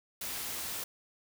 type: noise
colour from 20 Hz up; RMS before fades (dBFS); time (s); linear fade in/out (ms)
white; -38; 0.21-0.84; 5
effects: none